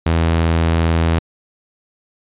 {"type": "tone", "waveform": "sawtooth", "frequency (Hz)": 82.41, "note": "E2", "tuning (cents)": 0, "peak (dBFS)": -9, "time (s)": [0.06, 1.19], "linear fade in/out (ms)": 5, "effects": ["resampled to 8000 Hz"]}